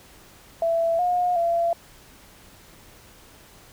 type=tone with pitch steps; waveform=sine; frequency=666 / 716 / 680 Hz; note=E5 / F5 / F5; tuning=+18 / +43 / -46 cents; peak=-19 dBFS; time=0.62-1.73 s; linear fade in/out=2 ms; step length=370 ms; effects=pink hiss -50 dBFS RMS until 3.72 s